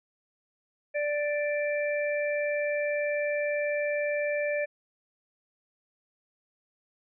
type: harmonic tone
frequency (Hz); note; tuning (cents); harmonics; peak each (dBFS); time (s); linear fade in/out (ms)
587.3; D5; 0; 1 / 3 / 4; -27 / -35 / -35; 0.94-4.66; 20
effects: none